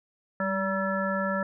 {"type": "harmonic tone with a mistuned harmonic", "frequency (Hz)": 191.5, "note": "G3", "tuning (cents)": -40, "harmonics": [1, 3, 5, 7, 9], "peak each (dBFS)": [-30, -30, -36, -32, -33], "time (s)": [0.4, 1.43], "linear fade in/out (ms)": 2, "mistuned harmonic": 1, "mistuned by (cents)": 40, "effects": []}